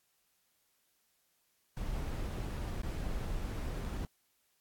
brown noise with dropouts, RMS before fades -37 dBFS, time 1.77-4.05 s, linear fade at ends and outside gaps 0 ms, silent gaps 2.818-2.834 / 3.389-3.393 / 3.845-3.849 s, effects white hiss -75 dBFS RMS until 4.6 s + AAC 64 kbps

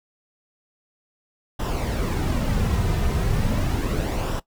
brown noise with flanger, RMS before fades -23 dBFS, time 1.59-4.4 s, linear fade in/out 10 ms, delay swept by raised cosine 0.45 to 3.65 ms, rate 0.36 Hz, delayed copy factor -0.5, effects noise-tail reverb RT60 0.1 s tail -18 dB re dry

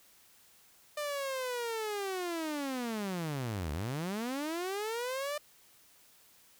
sawtooth linear two-way sweep, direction down then up, 600 to 70.1 to 600 Hz, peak -30 dBFS, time 0.97-5.38 s, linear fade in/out 5 ms, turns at 3.72 s, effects white hiss -62 dBFS RMS until 6.59 s

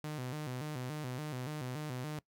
sawtooth tone with vibrato, 138.59 Hz, C#3, in tune, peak -34 dBFS, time 0.04-2.19 s, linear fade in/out 0 ms, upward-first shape square, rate 3.5 Hz, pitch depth 160 cents each way, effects noise-tail reverb RT60 0.1 s tail -21 dB re dry

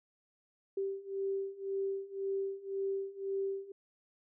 sine beating tone pair, 389.7 / 391.6 Hz, G4 / G4, -10 / -2 cents, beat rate 1.9 Hz, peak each -38 / -36 dBFS, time 0.77-3.72 s, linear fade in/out 5 ms, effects none

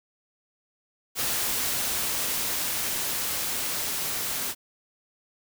white noise with level ramp, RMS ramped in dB -27 to -30 dBFS, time 1.15-4.55 s, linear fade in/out 50 ms, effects none

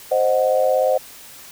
sine chord, C diminished, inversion none, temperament equal with one note detuned, 523.3 / 620.5 / 740 Hz, C5 / Eb5 / Gb5, 0 / -5 / 0 cents, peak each -17 / -19 / -22 dBFS, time 0.11-0.98 s, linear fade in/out 10 ms, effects white hiss -41 dBFS RMS until 1.51 s

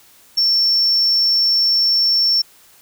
sine tone, 5430 Hz, F8, 50 cents flat, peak -10 dBFS, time 0.37-2.42 s, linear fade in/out 10 ms, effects tanh soft clip ceiling -11 dBFS + white hiss -49 dBFS RMS until 2.81 s

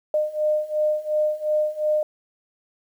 sine beating tone pair, 607 / 609.8 Hz, D#5 / D#5, -43 / -35 cents, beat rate 2.8 Hz, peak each -24 / -22 dBFS, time 0.14-2.03 s, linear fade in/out 2 ms, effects 9-bit

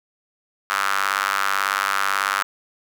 square tone with high-pass filter, 49.09 Hz, G1, 3 cents sharp, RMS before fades -22 dBFS, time 0.7-2.43 s, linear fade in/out 0 ms, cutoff 1300 Hz, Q 3.9, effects none

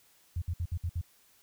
sine tone bursts, 85.7 Hz, F2, 32 cents flat, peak -29 dBFS, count 6, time 0.36-1.013 s, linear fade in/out 5 ms, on 58 ms, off 61 ms, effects white hiss -64 dBFS RMS until 1.42 s

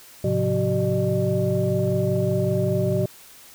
sine tone cluster, 107.7 / 132.7 / 178.5 / 380.6 / 604 Hz, A2 / C3 / F3 / F#4 / D5, -37 / +25 / +38 / +49 / +48 cents, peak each -25 dBFS, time 0.24-3.06 s, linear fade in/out 5 ms, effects tanh soft clip ceiling -10 dBFS + white hiss -47 dBFS RMS until 3.54 s

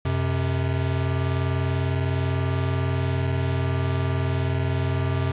square tone pair together, 90.62 / 130.81 Hz, F#2 / C3, -36 / 0 cents, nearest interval tritone, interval 636 cents, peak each -25 dBFS, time 0.05-5.32 s, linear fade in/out 5 ms, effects resampled to 8000 Hz + 8-bit

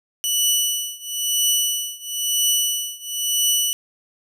15% pulse tone with tremolo, 2960 Hz, F#7, in tune, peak -8 dBFS, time 0.24-3.73 s, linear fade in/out 0 ms, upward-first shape triangle, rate 1 Hz, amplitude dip 95%, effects none

